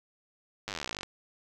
slowing click train, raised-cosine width 0.2 ms, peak -18 dBFS, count 25, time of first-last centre 0.68-1.032 s, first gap 9 ms, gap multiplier 1.04, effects none

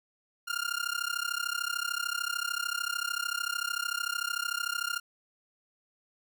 sawtooth tone with amplitude modulation, 1405 Hz, F6, 10 cents sharp, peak -23 dBFS, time 0.47-5 s, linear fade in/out 20 ms, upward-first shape sine, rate 33.4 Hz, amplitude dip 95%, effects none

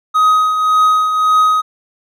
triangle tone with tremolo, 1258 Hz, D#6, 19 cents sharp, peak -5 dBFS, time 0.14-1.62 s, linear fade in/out 20 ms, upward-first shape triangle, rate 1.8 Hz, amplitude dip 55%, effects none

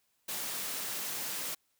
white high-pass noise, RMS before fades -37 dBFS, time 0.28-1.55 s, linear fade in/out 10 ms, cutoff 120 Hz, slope 48 dB/octave, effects white hiss -75 dBFS RMS until 1.79 s

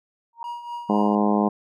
sine tone with exponential growth, 932.3 Hz, A#5, in tune, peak -25 dBFS, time 0.33-0.43 s, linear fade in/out 2 ms, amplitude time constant 20 ms
triangle tone with tremolo, 953 Hz, A#5, 38 cents sharp, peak -26 dBFS, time 0.44-1.15 s, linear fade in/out 2 ms, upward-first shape triangle, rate 4.1 Hz, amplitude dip 70%
harmonic tone, 103.83 Hz, G#2, in tune, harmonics 2 / 3 / 4 / 5 / 6 / 7 / 8 / 9 / 10, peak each -20 / -26 / -27 / -30 / -30 / -28 / -29 / -30 / -31 dBFS, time 0.89-1.49 s, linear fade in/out 10 ms
effects none

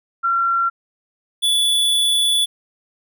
sine / square tone pair in turn, 1367 / 3445 Hz, F6 / A7, -37 / -37 cents, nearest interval octave + major third, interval 1600 cents, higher second, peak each -15 dBFS, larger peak neither, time 0.23-0.7 / 1.42-2.46 s, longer second, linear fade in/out 20 ms, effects none

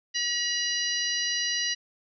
harmonic tone with a mistuned harmonic, 961 Hz, B5, 48 cents flat, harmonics 2 / 3 / 4 / 5 / 6, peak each -32 / -32 / -32 / -32 / -32 dBFS, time 0.14-1.75 s, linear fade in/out 20 ms, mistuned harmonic 4, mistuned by +64 cents, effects none

